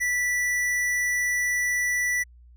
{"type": "tone with tanh clipping", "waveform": "sine", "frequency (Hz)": 1966, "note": "B6", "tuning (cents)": -8, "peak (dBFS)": -24, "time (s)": [0, 2.24], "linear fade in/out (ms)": 20, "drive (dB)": 16, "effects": ["added 60 Hz sine -48 dBFS peak until 2.56 s"]}